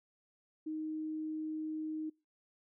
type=tone; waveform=sine; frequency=311.9 Hz; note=D#4; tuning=4 cents sharp; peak=-36 dBFS; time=0.66-2.1 s; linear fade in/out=10 ms; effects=noise-tail reverb RT60 0.3 s tail -26 dB re dry